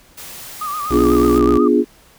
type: noise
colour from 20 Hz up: white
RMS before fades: -34 dBFS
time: 0.17-1.39 s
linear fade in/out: 10 ms
type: tone with vibrato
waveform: sine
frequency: 1200 Hz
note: D6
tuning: 37 cents sharp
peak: -21 dBFS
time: 0.61-1.68 s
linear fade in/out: 5 ms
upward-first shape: sine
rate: 8.1 Hz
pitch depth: 73 cents each way
type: chord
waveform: sine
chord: B diminished seventh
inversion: none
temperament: equal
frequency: 246.9 / 293.7 / 349.2 / 415.3 Hz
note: B3 / D4 / F4 / Ab4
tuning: 0 / 0 / 0 / 0 cents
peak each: -16 dBFS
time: 0.9-1.85 s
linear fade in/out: 50 ms
type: tone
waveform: sawtooth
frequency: 61.74 Hz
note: B1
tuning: in tune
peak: -17 dBFS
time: 0.9-1.58 s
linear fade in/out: 10 ms
effects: pink hiss -49 dBFS RMS until 2.18 s